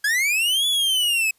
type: linear two-way sweep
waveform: 45% pulse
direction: up then down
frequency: 1621 to 3457 to 2539 Hz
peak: -18 dBFS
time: 0.04-1.31 s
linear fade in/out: 5 ms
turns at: 0.67 s
effects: white hiss -63 dBFS RMS until 1.38 s + resampled to 32000 Hz